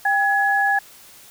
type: tone pair together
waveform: sine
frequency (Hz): 797 / 1686.1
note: G5 / G#6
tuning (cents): +28 / +26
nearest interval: octave + minor second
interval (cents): 1298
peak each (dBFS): -19 / -18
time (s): 0.05-0.79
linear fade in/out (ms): 5
effects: white hiss -46 dBFS RMS until 1.3 s